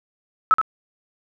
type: tone with echo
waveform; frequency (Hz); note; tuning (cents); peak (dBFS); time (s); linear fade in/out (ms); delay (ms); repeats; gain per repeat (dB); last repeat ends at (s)
sine; 1300; E6; -24; -10; 0.51-0.54; 0; 74; 1; -6; 0.614
effects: none